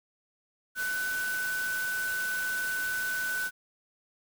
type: tone in noise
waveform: sine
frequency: 1500 Hz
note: F#6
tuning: 23 cents sharp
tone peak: -29 dBFS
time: 0.75-3.51 s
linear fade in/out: 50 ms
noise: white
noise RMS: -39 dBFS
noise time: 0.75-3.51 s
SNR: +7 dB
effects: none